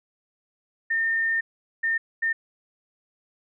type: tone bursts at uneven times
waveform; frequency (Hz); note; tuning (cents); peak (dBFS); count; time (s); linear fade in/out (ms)
sine; 1816; A#6; -46; -21; 3; 0.9-1.41 / 1.83-1.98 / 2.22-2.33; 10
effects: none